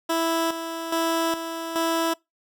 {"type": "tone with tremolo", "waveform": "15% pulse", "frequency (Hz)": 329.6, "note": "E4", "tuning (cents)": 0, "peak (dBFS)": -15, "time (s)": [0.09, 2.14], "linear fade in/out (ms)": 10, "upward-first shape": "square", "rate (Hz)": 1.2, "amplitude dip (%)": 60, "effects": ["noise-tail reverb RT60 0.2 s tail -25 dB re dry"]}